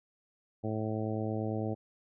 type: harmonic tone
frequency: 108.9 Hz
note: A2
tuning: 17 cents flat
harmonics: 1 / 2 / 3 / 4 / 5 / 6 / 7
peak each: -35 / -37 / -38 / -40 / -41 / -43 / -44 dBFS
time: 0.63-1.75 s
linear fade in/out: 20 ms
effects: none